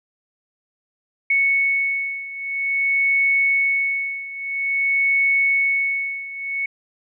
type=beating tone pair; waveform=sine; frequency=2213 / 2213.5 Hz; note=C#7 / C#7; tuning=-3 / -3 cents; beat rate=0.5 Hz; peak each=-19 / -22 dBFS; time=1.3-6.66 s; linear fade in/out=5 ms; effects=none